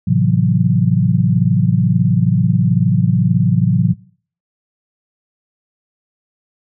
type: chord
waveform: sine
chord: F# half-diminished seventh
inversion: first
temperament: just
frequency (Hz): 111 / 133.2 / 166.5 / 185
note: A2 / C3 / E3 / F#3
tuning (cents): +16 / +31 / +18 / 0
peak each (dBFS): -16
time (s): 0.07-3.94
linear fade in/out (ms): 10
effects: noise-tail reverb RT60 0.5 s tail -22 dB re dry